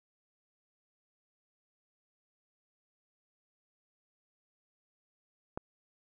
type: click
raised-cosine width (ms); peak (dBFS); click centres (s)
1; -22; 5.575
effects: none